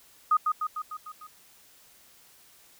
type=tone with echo; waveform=sine; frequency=1242 Hz; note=D#6; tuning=3 cents flat; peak=-18 dBFS; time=0.31-0.37 s; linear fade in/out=5 ms; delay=150 ms; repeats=6; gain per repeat=-4 dB; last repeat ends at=1.27 s; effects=white hiss -57 dBFS RMS until 2.79 s